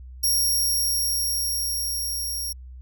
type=tone with level ramp; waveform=15% pulse; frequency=5588 Hz; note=F8; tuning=in tune; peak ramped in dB=-13 to -22 dBFS; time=0.23-2.53 s; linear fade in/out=10 ms; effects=added 63 Hz sine -38 dBFS peak until 2.81 s